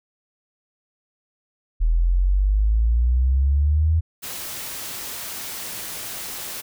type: exponential sweep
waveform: sine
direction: up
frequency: 39.63 to 82.41 Hz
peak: -15 dBFS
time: 1.8-4.01 s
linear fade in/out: 20 ms
type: noise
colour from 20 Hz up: white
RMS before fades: -32 dBFS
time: 4.22-6.62 s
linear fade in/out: 20 ms
effects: none